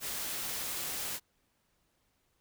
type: noise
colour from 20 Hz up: white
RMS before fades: -37 dBFS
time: 0-1.2 s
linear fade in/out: 50 ms
effects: pink hiss -75 dBFS RMS until 2.4 s